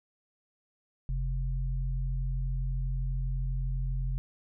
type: tone pair together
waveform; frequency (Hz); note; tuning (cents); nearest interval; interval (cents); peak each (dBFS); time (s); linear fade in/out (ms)
sine; 43.81 / 131.5; F1 / C3; +6 / +9; octave + perfect fifth; 1903; -29 / -34; 1.09-4.18; 0
effects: none